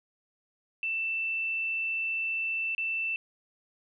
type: tone with dropouts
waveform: sine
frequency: 2665 Hz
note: E7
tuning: 18 cents sharp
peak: -28 dBFS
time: 0.83-3.16 s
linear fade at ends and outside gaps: 1 ms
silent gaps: 2.749-2.78 s
effects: none